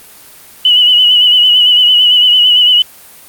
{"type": "tone with vibrato", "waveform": "sine", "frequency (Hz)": 2960, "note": "F#7", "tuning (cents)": 0, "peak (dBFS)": -4, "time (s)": [0.65, 2.82], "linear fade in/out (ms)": 2, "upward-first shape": "sine", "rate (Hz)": 8.9, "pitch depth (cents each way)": 45, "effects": ["white hiss -37 dBFS RMS until 3.28 s", "Opus 32 kbps"]}